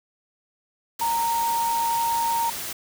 sine tone in noise, 927 Hz, A#5, 10 cents flat, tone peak -21 dBFS, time 1.01-2.5 s, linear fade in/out 5 ms, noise white, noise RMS -32 dBFS, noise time 0.99-2.73 s, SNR +8 dB, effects none

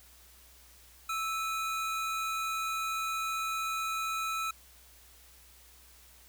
square tone pair together, 1313.5 / 2471 Hz, E6 / D#7, -7 / -13 cents, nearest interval major seventh, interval 1094 cents, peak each -33 / -39 dBFS, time 1.09-4.51 s, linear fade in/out 5 ms, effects added 61 Hz sine -60 dBFS peak until 6.28 s + white hiss -58 dBFS RMS until 6.28 s

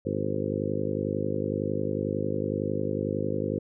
harmonic tone with a mistuned harmonic, 51 Hz, G#1, 31 cents flat, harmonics 2 / 3 / 4 / 5 / 6 / 7 / 8 / 9 / 10, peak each -35 / -35 / -35 / -35 / -35 / -35 / -35 / -35 / -35 dBFS, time 0.05-3.59 s, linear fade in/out 10 ms, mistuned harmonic 10, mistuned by +34 cents, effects none

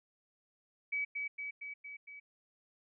sine tone with echo, 2281 Hz, C#7, 49 cents sharp, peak -32 dBFS, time 0.92-1.05 s, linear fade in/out 10 ms, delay 230 ms, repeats 5, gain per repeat -3 dB, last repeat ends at 2.2 s, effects none

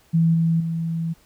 sine tone with level steps, 164.81 Hz, E3, in tune, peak -14 / -16 / -22 dBFS, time 0.13-1.14 s, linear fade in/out 20 ms, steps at 0.34 / 0.6 s, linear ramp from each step 5 ms, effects pink hiss -57 dBFS RMS until 1.25 s

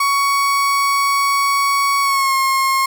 35% pulse tone with pitch glide, 1118 to 1074.3 Hz, C#6 to C6, +14 to +45 cents, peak -12 dBFS, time 0-2.86 s, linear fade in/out 5 ms, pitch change -69 cents, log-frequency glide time 2.02-2.35 s, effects none

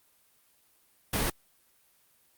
pink noise, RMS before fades -28 dBFS, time 1.13-1.3 s, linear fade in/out 5 ms, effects white hiss -66 dBFS RMS until 2.37 s + Opus 32 kbps

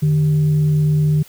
sine tone with frequency modulation, 151.6 Hz, D#3, 45 cents flat, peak -12 dBFS, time 0.02-1.23 s, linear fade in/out 10 ms, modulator 239 Hz, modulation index 0.2, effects white hiss -45 dBFS RMS until 1.28 s

